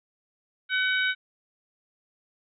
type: harmonic tone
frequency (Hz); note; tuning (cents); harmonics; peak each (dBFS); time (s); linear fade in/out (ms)
754; F#5; +32; 2 / 3 / 4 / 5; -24 / -30 / -33 / -32; 0.69-1.15; 50
effects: none